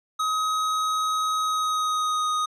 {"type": "tone with pitch glide", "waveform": "square", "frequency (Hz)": [1266, 1245], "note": ["D#6", "D#6"], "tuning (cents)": [30, 1], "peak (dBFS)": -23, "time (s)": [0.19, 2.46], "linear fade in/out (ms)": 10, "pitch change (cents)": -29, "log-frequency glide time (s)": [1.41, 2.3], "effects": ["low-pass 8000 Hz 12 dB/octave"]}